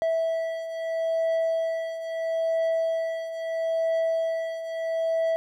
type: beating tone pair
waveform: triangle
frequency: 654 / 654.76 Hz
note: E5 / E5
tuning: -14 / -12 cents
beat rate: 0.76 Hz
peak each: -29 / -23 dBFS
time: 0.02-5.36 s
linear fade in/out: 0 ms
effects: none